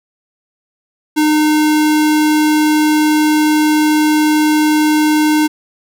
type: tone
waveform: square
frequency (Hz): 305.2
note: D#4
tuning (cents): -33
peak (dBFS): -10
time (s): 1.16-5.48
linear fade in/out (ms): 20
effects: none